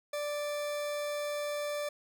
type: tone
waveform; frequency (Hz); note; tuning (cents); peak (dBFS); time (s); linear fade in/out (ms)
40% pulse; 587.3; D5; 0; -32; 0.13-1.89; 5
effects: none